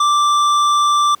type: tone with hard clipping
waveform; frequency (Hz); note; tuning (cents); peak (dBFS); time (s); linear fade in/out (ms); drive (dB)
sine; 1174.7; D6; 0; -13; 0-1.15; 5; 11
effects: pink hiss -49 dBFS RMS until 1.2 s + high-pass 100 Hz 12 dB/octave